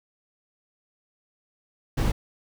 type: noise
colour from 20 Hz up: brown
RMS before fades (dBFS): -23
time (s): 1.97-2.12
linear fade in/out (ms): 10
effects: none